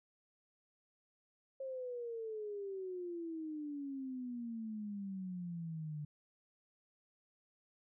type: exponential sweep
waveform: sine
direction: down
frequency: 539 to 147.2 Hz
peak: -40 dBFS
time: 1.6-6.05 s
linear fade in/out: 5 ms
effects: none